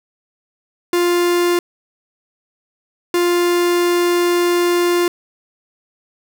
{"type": "tone bursts at uneven times", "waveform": "45% pulse", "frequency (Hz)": 350, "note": "F4", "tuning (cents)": 4, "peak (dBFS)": -13, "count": 2, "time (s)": [[0.93, 1.59], [3.14, 5.08]], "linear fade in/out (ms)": 2, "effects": []}